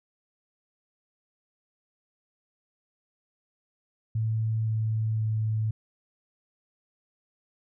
sine tone with pitch steps, 110.9 / 110.13 / 109.37 Hz, A2 / A2 / A2, +14 / +2 / -10 cents, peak -24 dBFS, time 4.15-5.71 s, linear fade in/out 5 ms, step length 520 ms, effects none

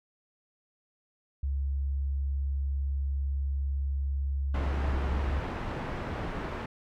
sine tone, 68.9 Hz, C#2, 10 cents flat, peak -27 dBFS, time 1.43-5.4 s, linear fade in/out 5 ms
pink low-pass noise, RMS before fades -35 dBFS, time 4.54-6.66 s, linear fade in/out 5 ms, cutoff 1700 Hz, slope 12 dB/octave
effects none

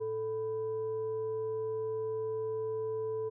sine tone with frequency modulation, 440 Hz, A4, in tune, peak -32 dBFS, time 0-3.3 s, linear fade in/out 20 ms, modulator 553 Hz, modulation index 0.32, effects none

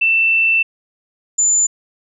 sine tone pair in turn, 2671 / 7069 Hz, E7 / A8, +22 / +7 cents, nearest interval octave + perfect fourth, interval 1685 cents, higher second, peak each -11 dBFS, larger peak neither, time 0.01-0.63 / 1.38-1.67 s, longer first, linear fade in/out 10 ms, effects none

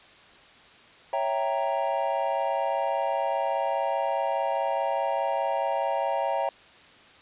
triangle chord, C# diminished seventh, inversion none, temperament equal, 554.4 / 659.3 / 784 / 932.3 Hz, C#5 / E5 / G5 / Bb5, 0 / 0 / 0 / 0 cents, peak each -28 dBFS, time 1.13-6.49 s, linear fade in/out 2 ms, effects white hiss -52 dBFS RMS until 7.21 s + resampled to 8000 Hz

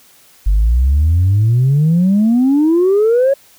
sine exponential sweep, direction up, 47.01 to 562 Hz, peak -7 dBFS, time 0.46-3.34 s, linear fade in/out 10 ms, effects tanh soft clip ceiling -6 dBFS + white hiss -47 dBFS RMS until 3.58 s

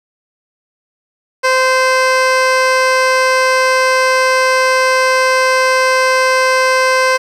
15% pulse tone, 518 Hz, C5, 17 cents flat, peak -3 dBFS, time 1.43-7.18 s, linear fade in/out 20 ms, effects low-pass 7000 Hz 12 dB/octave + 7-bit

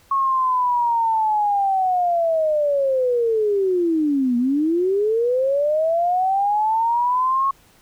sine linear two-way sweep, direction down then up, 1100 to 235.9 to 1100 Hz, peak -16 dBFS, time 0.11-7.51 s, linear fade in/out 5 ms, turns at 4.37 s, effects pink hiss -54 dBFS RMS until 7.81 s

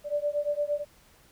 sine beating tone pair, 582 / 590.7 Hz, D5 / D5, -16 / +10 cents, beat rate 8.7 Hz, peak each -29 dBFS, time 0.04-0.85 s, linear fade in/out 50 ms, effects pink hiss -59 dBFS RMS until 1.31 s

